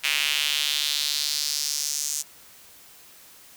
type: tone with high-pass filter sweep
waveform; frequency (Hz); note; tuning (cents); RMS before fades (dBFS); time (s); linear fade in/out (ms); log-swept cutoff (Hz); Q
square; 73.42; D2; 0; -26; 0.03-2.23; 20; 2500 to 6800; 2.7
effects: white hiss -50 dBFS RMS until 3.56 s